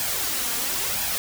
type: noise with flanger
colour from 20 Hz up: white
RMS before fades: -26 dBFS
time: 0-1.18 s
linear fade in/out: 0 ms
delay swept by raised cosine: 1.2 to 4.3 ms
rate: 0.97 Hz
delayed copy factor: +0.55
effects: none